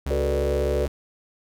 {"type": "tone with pitch glide", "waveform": "40% pulse", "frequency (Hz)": [69.3, 69.98], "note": ["C#2", "C#2"], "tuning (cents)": [0, 17], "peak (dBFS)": -24, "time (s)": [0.06, 0.88], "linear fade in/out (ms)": 5, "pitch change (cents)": 17, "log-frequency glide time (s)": [0.28, 0.53]}
{"type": "chord", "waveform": "sine", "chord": "B minor seventh", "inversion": "second", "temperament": "equal", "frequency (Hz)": [370, 440, 493.9, 587.3], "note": ["F#4", "A4", "B4", "D5"], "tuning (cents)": [0, 0, 0, 0], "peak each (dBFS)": -28, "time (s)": [0.1, 0.86], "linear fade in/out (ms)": 5}
{"effects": []}